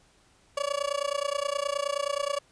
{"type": "tone with amplitude modulation", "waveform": "30% pulse", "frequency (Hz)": 569, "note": "C#5", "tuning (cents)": 45, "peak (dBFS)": -21, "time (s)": [0.57, 2.39], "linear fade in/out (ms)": 5, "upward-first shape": "sine", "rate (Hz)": 29.5, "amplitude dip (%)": 95, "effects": ["pink hiss -62 dBFS RMS until 2.51 s", "resampled to 22050 Hz"]}